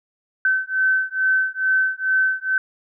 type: beating tone pair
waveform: sine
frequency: 1531 / 1533.3 Hz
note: G6 / G6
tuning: -41 / -39 cents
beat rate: 2.3 Hz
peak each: -20 dBFS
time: 0.45-2.58 s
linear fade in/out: 2 ms
effects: none